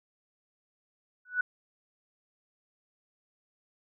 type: tone with exponential growth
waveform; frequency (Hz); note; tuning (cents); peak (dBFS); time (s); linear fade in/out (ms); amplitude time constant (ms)
sine; 1480; F#6; 0; -21; 1.25-1.41; 5; 34
effects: none